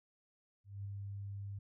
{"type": "tone with ADSR envelope", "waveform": "sine", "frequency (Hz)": 99.8, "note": "G2", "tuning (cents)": 32, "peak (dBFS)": -39, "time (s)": [0.64, 1.59], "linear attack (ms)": 210, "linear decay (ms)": 7, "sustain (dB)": -2, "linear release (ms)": 7, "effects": []}